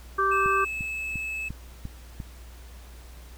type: harmonic tone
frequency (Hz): 390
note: G4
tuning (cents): -9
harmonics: 1 / 3 / 4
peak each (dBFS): -28 / -22 / -28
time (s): 0.18-0.65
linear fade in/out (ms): 10
type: tone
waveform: triangle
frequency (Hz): 2600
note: E7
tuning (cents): -24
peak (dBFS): -28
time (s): 0.31-1.49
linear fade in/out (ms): 10
type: click train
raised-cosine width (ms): 5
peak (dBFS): -23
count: 6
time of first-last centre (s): 0.46-2.202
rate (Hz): 2.87
effects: added 60 Hz sine -43 dBFS peak until 3.37 s + pink hiss -52 dBFS RMS until 3.37 s